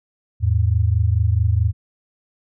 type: tone pair together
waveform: sine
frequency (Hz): 82.7 / 107.31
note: E2 / A2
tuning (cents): +6 / -43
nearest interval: perfect fourth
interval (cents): 451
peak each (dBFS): -17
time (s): 0.4-1.73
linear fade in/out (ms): 50
effects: none